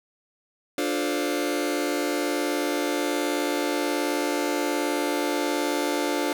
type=chord; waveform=sawtooth; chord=D minor seventh; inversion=none; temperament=just; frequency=293.7 / 352.4 / 440.5 / 528.6 Hz; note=D4 / F4 / A4 / C5; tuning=0 / +16 / +2 / +18 cents; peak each=-23 / -25 / -28 / -27 dBFS; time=0.78-6.33 s; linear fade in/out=2 ms; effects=none